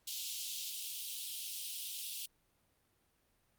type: high-pass noise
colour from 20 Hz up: pink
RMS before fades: -42 dBFS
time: 0.07-2.26 s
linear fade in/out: 5 ms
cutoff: 2900 Hz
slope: 48 dB/octave
effects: pink hiss -75 dBFS RMS until 3.58 s + Opus 48 kbps